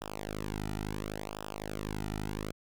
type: tone with flanger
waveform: sawtooth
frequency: 51.91 Hz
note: G#1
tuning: in tune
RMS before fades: -38 dBFS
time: 0.01-2.52 s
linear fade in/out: 5 ms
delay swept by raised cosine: 0.46 to 1.86 ms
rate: 0.71 Hz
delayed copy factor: -1
effects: none